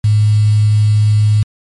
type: tone with quantisation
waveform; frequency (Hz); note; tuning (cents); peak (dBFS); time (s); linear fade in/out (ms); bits
sine; 106; G#2; +36; -7; 0.04-1.43; 5; 5
effects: MP3 48 kbps